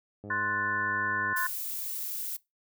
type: click train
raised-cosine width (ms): 2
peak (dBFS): -30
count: 113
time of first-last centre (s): 0.24-1.327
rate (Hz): 103
type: chord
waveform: sine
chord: F# diminished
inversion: second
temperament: equal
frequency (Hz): 1046.5 / 1480 / 1760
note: C6 / F#6 / A6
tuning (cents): 0 / 0 / 0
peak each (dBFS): -33 / -31 / -31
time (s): 0.3-1.47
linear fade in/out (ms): 5
type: noise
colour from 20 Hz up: violet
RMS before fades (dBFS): -35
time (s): 1.36-2.37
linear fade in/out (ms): 10
effects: noise-tail reverb RT60 0.2 s tail -21 dB re dry + high-pass 60 Hz 12 dB/octave